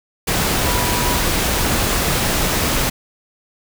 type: tone in noise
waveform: sine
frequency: 975 Hz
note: B5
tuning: 23 cents flat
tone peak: -24 dBFS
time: 0.65-1.2 s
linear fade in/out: 10 ms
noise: pink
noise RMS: -18 dBFS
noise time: 0.27-2.9 s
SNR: -9 dB
effects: none